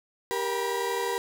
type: tone cluster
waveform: 35% pulse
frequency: 393.6 / 471.8 / 975 Hz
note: G4 / A#4 / B5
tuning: +7 / +21 / -23 cents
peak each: -30 / -29 / -30 dBFS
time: 0.31-1.18 s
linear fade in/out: 0 ms
effects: none